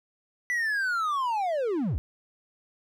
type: linear sweep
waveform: triangle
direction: down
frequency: 1987 to 48.58 Hz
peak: -23 dBFS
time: 0.5-1.98 s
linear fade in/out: 0 ms
effects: none